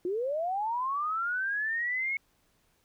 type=linear sweep; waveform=sine; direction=up; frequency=340.8 to 2200 Hz; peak=-28 dBFS; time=0.05-2.17 s; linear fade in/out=2 ms; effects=pink hiss -70 dBFS RMS until 2.84 s